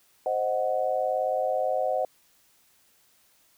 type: chord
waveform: sine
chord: C diminished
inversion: none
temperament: equal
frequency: 523.3 / 622.3 / 740 Hz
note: C5 / Eb5 / Gb5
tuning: 0 / 0 / 0 cents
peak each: -28 dBFS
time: 0.26-2.05 s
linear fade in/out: 2 ms
effects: white hiss -63 dBFS RMS until 3.57 s